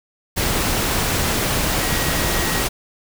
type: tone in noise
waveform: sine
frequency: 1900 Hz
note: A#6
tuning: 33 cents sharp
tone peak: -29 dBFS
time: 1.8-2.64 s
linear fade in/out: 20 ms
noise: pink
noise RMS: -20 dBFS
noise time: 0.36-2.69 s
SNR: -12 dB
effects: none